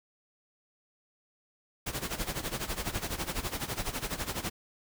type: noise with tremolo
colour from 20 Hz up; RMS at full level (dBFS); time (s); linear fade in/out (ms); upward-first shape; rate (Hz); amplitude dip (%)
pink; -32; 1.86-4.5; 10; sine; 12; 80
effects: none